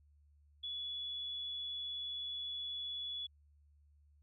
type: tone with amplitude modulation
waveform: sine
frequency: 3408 Hz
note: G#7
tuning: 44 cents sharp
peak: -38 dBFS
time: 0.63-3.27 s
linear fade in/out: 10 ms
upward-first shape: sine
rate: 139 Hz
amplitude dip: 25%
effects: added 73 Hz sine -64 dBFS peak until 4.22 s